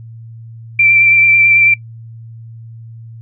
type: tone with vibrato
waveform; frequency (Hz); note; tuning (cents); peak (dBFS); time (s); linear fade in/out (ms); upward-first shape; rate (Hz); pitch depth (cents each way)
sine; 2349; D7; 0; -6; 0.79-1.74; 5; sine; 9.1; 17
effects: noise-tail reverb RT60 0.1 s tail -21 dB re dry + added 114 Hz sine -30 dBFS peak until 3.21 s